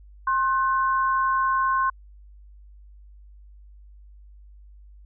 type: tone pair together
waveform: sine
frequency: 1062.5 / 1507 Hz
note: C6 / F#6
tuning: +26 / +31 cents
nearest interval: tritone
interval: 605 cents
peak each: -20 / -27 dBFS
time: 0.27-1.9 s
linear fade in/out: 5 ms
effects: added 50 Hz sine -45 dBFS peak until 5.05 s